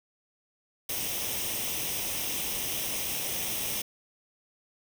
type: noise with comb filter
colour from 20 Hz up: white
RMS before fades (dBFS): -32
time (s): 0.89-3.82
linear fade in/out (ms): 5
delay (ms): 0.34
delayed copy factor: +0.6
effects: none